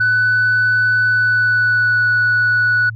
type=tone with pitch glide; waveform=sine; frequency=1495 to 1474.4 Hz; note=F#6 to F#6; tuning=+17 to -7 cents; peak=-10 dBFS; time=0-2.9 s; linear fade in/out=10 ms; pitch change=-24 cents; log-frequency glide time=1.05-2.07 s; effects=tanh soft clip ceiling -9 dBFS + added 111 Hz sine -26 dBFS peak until 2.95 s